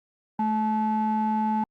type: ring-modulated tone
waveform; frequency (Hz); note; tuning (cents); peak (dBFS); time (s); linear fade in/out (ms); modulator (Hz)
triangle; 323.5; E4; -32; -16; 0.39-1.64; 5; 541
effects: tanh soft clip ceiling -15 dBFS + Opus 48 kbps